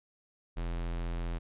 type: tone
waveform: square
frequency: 42.55 Hz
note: F1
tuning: 44 cents flat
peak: -33 dBFS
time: 0.56-1.39 s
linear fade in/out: 20 ms
effects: resampled to 8000 Hz